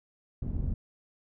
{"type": "low-pass noise", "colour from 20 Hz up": "pink", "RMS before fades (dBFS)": -31, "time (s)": [0.42, 0.74], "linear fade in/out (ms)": 5, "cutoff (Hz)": 160, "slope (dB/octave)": 12, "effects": []}